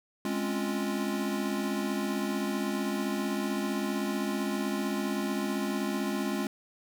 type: chord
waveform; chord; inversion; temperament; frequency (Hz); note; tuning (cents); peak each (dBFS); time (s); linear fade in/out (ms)
square; Db major seventh; second; equal; 207.7 / 261.6 / 277.2 / 349.2; Ab3 / C4 / Db4 / F4; 0 / 0 / 0 / 0; -33 / -38 / -36 / -36; 0.25-6.47; 2
effects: none